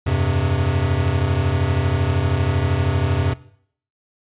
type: chord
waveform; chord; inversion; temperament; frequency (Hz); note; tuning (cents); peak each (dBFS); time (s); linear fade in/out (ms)
square; F suspended second; none; equal with one note detuned; 85.26 / 98 / 130.81; F2 / G2 / C3; -41 / 0 / 0; -22; 0.06-3.34; 10
effects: noise-tail reverb RT60 0.6 s tail -18 dB re dry + resampled to 8000 Hz